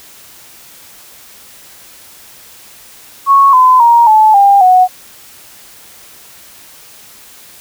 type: tone with pitch steps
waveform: sine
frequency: 1104 / 1018.2 / 939.1 / 866.2 / 798.9 / 736.8 Hz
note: C#6 / C6 / A#5 / A5 / G5 / F#5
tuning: -7 / -47 / +13 / -27 / +33 / -7 cents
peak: -3 dBFS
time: 3.26-4.88 s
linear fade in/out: 50 ms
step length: 270 ms
effects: white hiss -38 dBFS RMS until 7.6 s